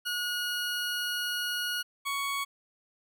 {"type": "tone pair in turn", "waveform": "20% pulse", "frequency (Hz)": [1448, 1115.1], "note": ["F#6", "C#6"], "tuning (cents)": [-38, 10], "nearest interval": "perfect fourth", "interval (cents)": 452, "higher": "first", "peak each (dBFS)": -25, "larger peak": "neither", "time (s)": [[0.05, 1.83], [2.05, 2.45]], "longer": "first", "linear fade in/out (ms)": 20, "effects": []}